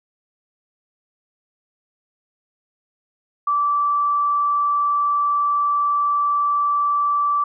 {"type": "tone", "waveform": "sine", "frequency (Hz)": 1162, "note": "D6", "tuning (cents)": -19, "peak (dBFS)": -16, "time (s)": [3.47, 7.44], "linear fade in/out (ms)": 5, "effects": []}